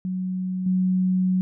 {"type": "tone with level steps", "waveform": "sine", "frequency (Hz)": 185, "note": "F#3", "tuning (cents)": 0, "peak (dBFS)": [-24, -18], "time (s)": [0.05, 1.41], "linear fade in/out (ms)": 0, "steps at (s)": 0.66, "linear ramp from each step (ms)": 5, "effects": []}